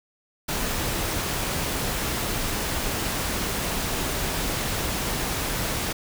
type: noise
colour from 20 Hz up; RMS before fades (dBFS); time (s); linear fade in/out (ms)
pink; -27; 0.48-5.93; 10
effects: none